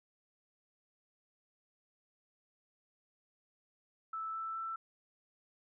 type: tone with pitch steps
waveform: sine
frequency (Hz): 1315 / 1323.4 / 1331.8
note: E6 / E6 / E6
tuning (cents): -5 / +6 / +17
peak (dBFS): -37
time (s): 4.13-4.76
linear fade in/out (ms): 5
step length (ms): 210
effects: none

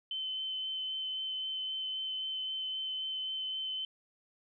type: tone with vibrato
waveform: sine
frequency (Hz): 3063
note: G7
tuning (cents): -41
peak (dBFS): -34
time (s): 0.11-3.85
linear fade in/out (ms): 2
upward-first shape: sine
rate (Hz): 3.8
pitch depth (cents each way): 9
effects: none

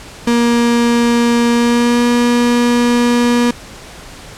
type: tone with pitch glide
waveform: 35% pulse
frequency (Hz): 236.5 to 240.5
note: A#3 to B3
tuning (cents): +25 to -46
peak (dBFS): -8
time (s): 0.27-3.51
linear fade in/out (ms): 5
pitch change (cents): +29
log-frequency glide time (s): 1.53-2.05
effects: pink hiss -34 dBFS RMS until 4.37 s + low-pass 9000 Hz 12 dB/octave

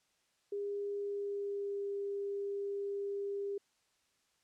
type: tone with pitch glide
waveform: sine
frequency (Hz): 404.9 to 400.7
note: G#4 to G4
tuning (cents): -44 to +38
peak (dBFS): -35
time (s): 0.52-3.58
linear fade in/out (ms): 5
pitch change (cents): -18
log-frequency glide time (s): 0.97-1.89
effects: white hiss -75 dBFS RMS until 4.43 s + low-pass 8000 Hz 12 dB/octave

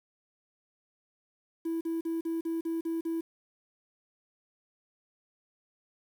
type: tone bursts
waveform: triangle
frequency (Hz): 329.6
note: E4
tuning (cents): 0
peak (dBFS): -26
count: 8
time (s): 1.65-3.21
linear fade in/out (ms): 10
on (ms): 160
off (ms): 40
effects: tanh soft clip ceiling -25 dBFS + 9-bit

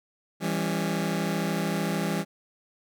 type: chord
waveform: sawtooth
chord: C# diminished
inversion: first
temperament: just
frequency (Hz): 166.31 / 199.57 / 277.2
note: E3 / G3 / C#4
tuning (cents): +16 / +31 / 0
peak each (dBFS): -25 / -25 / -31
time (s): 0.4-2.25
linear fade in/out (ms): 50
effects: none

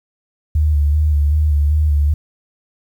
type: tone with vibrato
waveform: sine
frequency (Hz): 74.6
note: D2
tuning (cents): +28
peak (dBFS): -11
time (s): 0.55-2.14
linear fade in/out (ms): 5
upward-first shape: square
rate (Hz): 2.6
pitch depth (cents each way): 39
effects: 8-bit

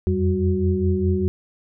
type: tone cluster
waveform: sine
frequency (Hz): 85.1 / 90 / 193 / 368.5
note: F2 / F#2 / G3 / F#4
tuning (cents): -44 / -47 / -27 / -7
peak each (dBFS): -23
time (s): 0.07-1.28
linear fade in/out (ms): 0
effects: none

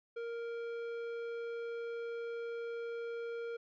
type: tone with tanh clipping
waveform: sine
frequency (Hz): 466.2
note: A#4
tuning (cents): 0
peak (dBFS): -40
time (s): 0.16-3.57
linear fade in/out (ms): 10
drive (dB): 12
effects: none

